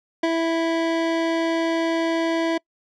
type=tone with ADSR envelope; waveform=25% pulse; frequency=329.6 Hz; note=E4; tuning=in tune; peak=-13 dBFS; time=0.23-2.58 s; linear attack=6 ms; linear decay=34 ms; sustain=-3 dB; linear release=8 ms; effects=noise-tail reverb RT60 0.1 s tail -26 dB re dry + low-pass 4000 Hz 12 dB/octave